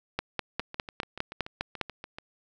two click trains, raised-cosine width 0.3 ms, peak -23 / -12 dBFS, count 12 / 9, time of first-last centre 0.6-2.185 / 0.19-1.813 s, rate 6.94 / 4.93 Hz, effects none

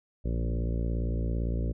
harmonic tone with a mistuned harmonic, 57.7 Hz, A#1, 17 cents flat, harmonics 1 / 2 / 3 / 4 / 5 / 6 / 7 / 8 / 9 / 10, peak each -28 / -34 / -38 / -40 / -42 / -44 / -45 / -46 / -47 / -48 dBFS, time 0.24-1.73 s, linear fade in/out 20 ms, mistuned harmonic 3, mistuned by -17 cents, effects none

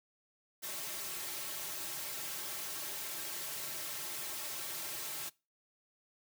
white noise with comb filter, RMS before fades -41 dBFS, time 0.62-5.3 s, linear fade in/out 20 ms, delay 4.1 ms, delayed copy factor -0.85, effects noise-tail reverb RT60 0.3 s tail -24 dB re dry + high-pass 150 Hz 12 dB/octave

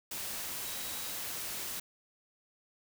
sine tone in noise, 3871 Hz, B7, 35 cents flat, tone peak -49 dBFS, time 0.65-1.12 s, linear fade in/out 5 ms, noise white, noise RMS -39 dBFS, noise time 0.11-1.8 s, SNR -13 dB, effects none

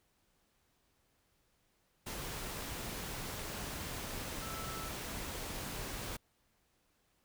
sine tone in noise, 1318.5 Hz, E6, in tune, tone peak -46 dBFS, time 4.41-4.89 s, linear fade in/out 10 ms, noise pink, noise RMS -42 dBFS, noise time 2.06-6.17 s, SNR -7 dB, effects pink hiss -75 dBFS RMS until 7.24 s

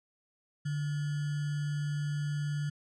sine tone with sample-and-hold, 146.83 Hz, D3, in tune, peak -30 dBFS, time 0.65-2.7 s, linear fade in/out 10 ms, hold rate 1575 Hz, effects resampled to 22050 Hz

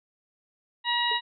harmonic tone, 957 Hz, A#5, 45 cents sharp, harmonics 1 / 2 / 3 / 4, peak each -28 / -29 / -31 / -28 dBFS, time 0.84-1.21 s, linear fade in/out 50 ms
sine tone with exponential decay, 440 Hz, A4, in tune, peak -33 dBFS, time 1.11-1.21 s, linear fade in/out 5 ms, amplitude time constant 20 ms
effects none

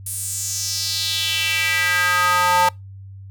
square tone with high-pass filter sweep, 178.9 Hz, F3, 42 cents sharp, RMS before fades -20 dBFS, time 0.06-2.69 s, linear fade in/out 5 ms, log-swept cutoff 10000 to 840 Hz, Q 3.2, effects noise-tail reverb RT60 0.2 s tail -25 dB re dry + added 97 Hz sine -35 dBFS peak until 3.3 s

